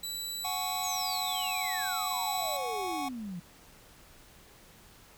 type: tone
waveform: 20% pulse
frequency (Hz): 3951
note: B7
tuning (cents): 0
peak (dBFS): -29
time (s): 0.03-2.57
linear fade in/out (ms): 5
type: chord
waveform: square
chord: F# suspended second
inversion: none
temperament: just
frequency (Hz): 740 / 832.5 / 1110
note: F#5 / G#5 / C#6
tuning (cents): 0 / +4 / +2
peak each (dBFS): -36 / -40 / -40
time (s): 0.44-3.09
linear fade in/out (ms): 10
type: exponential sweep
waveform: sine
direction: down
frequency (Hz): 6970 to 167.2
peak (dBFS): -36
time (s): 0.83-3.4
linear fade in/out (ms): 10
effects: pink hiss -56 dBFS RMS until 5.17 s